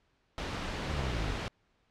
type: noise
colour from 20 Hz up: pink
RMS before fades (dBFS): -36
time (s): 0.38-1.48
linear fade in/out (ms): 0
type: exponential sweep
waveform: 25% pulse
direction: down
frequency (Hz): 82 to 44.94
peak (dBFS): -29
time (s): 0.86-1.36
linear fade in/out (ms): 50
effects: pink hiss -72 dBFS RMS until 1.9 s + low-pass 4000 Hz 12 dB/octave